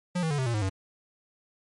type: tone with pitch steps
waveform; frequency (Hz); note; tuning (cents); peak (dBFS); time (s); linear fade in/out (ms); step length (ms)
square; 178.5 / 160.87 / 144.99 / 130.67 / 117.77 / 106.14 / 95.66; F3 / E3 / D3 / C3 / A#2 / G#2 / G2; +38 / -42 / -22 / -2 / +18 / +38 / -42; -26; 0.15-0.696; 10; 78
effects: MP3 48 kbps